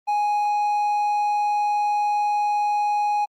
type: tone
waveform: triangle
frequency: 830.6 Hz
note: G#5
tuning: in tune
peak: -17 dBFS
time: 0.07-3.26 s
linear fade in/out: 20 ms
effects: Opus 24 kbps